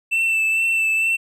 triangle tone with vibrato, 2662 Hz, E7, 16 cents sharp, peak -15 dBFS, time 0.11-1.17 s, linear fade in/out 20 ms, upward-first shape sine, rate 2.2 Hz, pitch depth 21 cents each way, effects none

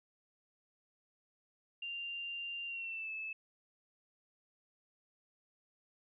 sine tone with pitch glide, 2786 to 2614 Hz, F7 to E7, -5 to -15 cents, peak -39 dBFS, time 1.82-3.33 s, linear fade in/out 5 ms, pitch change -110 cents, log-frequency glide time 2.66-3.11 s, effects none

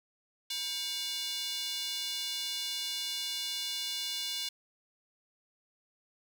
square tone with high-pass filter, 318.1 Hz, D#4, 38 cents sharp, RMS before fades -36 dBFS, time 0.5-4.49 s, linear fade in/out 5 ms, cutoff 3600 Hz, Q 3, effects none

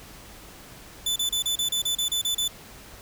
sawtooth tone bursts, 3499 Hz, A7, 10 cents flat, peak -20 dBFS, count 11, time 1.06-2.48 s, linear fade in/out 5 ms, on 100 ms, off 32 ms, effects added 50 Hz sine -54 dBFS peak until 3.01 s + pink hiss -46 dBFS RMS until 3.01 s

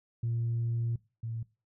sine tone pair in turn, 116.6 / 114.13 Hz, A#2 / A#2, +1 / -36 cents, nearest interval unison, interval 37 cents, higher first, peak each -27 / -33 dBFS, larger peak first, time 0.23-0.96 / 1.23-1.43 s, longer first, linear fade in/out 5 ms, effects noise-tail reverb RT60 0.3 s tail -21 dB re dry + tanh soft clip ceiling -25 dBFS

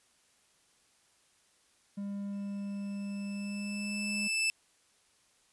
triangle tone with pitch glide, 200.6 to 206.4 Hz, G3 to G#3, +40 to -10 cents, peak -33 dBFS, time 1.97-4.28 s, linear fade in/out 10 ms, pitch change +50 cents, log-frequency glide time 3.3-4.03 s
sawtooth tone with exponential growth, 2637 Hz, E7, in tune, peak -23 dBFS, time 2.33-4.5 s, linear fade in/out 0 ms, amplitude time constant 470 ms
effects white hiss -68 dBFS RMS until 5.52 s + resampled to 24000 Hz

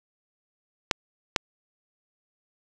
clicks, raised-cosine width 0.2 ms, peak -3 dBFS, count 2, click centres 0.912 / 1.362 s, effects none

